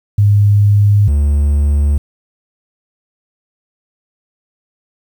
sine / triangle tone pair in turn, 102.5 / 72.48 Hz, G#2 / D2, -22 / -22 cents, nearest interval tritone, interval 600 cents, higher first, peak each -6 / -7 dBFS, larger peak first, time 0.18-1.08 / 1.08-1.98 s, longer neither, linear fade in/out 5 ms, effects 7-bit

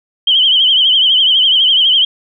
sine tone with vibrato, 3100 Hz, G7, 20 cents flat, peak -7 dBFS, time 0.27-2.05 s, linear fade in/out 5 ms, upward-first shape triangle, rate 12 Hz, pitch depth 100 cents each way, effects none

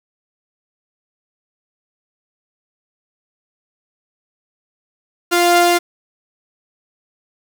sawtooth tone pair together, 348.3 / 698.5 Hz, F4 / F5, -5 / 0 cents, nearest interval octave, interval 1205 cents, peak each -10 dBFS, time 5.31-5.79 s, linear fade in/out 20 ms, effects none

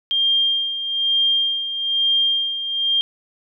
sine tone with tremolo, 3200 Hz, G7, 35 cents sharp, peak -14 dBFS, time 0.11-3.01 s, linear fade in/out 0 ms, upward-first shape sine, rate 1.1 Hz, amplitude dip 65%, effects none

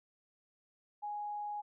sine tone, 830.6 Hz, G#5, in tune, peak -37 dBFS, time 1.02-1.62 s, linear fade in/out 20 ms, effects none

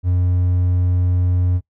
triangle tone, 90 Hz, F#2, 47 cents flat, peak -12 dBFS, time 0.03-1.61 s, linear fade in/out 50 ms, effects noise-tail reverb RT60 0.1 s tail -20 dB re dry

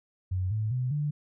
sine tone with pitch steps, 92.5 / 108.11 / 126.36 / 147.69 Hz, F#2 / A2 / B2 / D3, 0 / -30 / +40 / +10 cents, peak -26 dBFS, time 0.31-1.11 s, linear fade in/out 10 ms, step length 200 ms, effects none

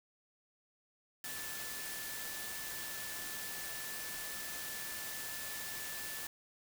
sine tone in noise, 1749 Hz, A6, 11 cents flat, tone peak -48 dBFS, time 1.24-6.27 s, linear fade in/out 2 ms, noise white, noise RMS -43 dBFS, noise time 1.24-6.27 s, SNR -8 dB, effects none

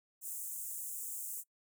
pink high-pass noise, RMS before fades -42 dBFS, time 0.21-1.44 s, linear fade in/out 50 ms, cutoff 7200 Hz, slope 48 dB/octave, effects noise-tail reverb RT60 0.1 s tail -22 dB re dry

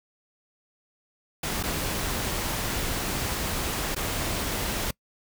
pink noise with dropouts, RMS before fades -29 dBFS, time 1.43-4.91 s, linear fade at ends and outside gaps 5 ms, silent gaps 1.629-1.635 / 3.948-3.962 s, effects noise-tail reverb RT60 0.1 s tail -25 dB re dry

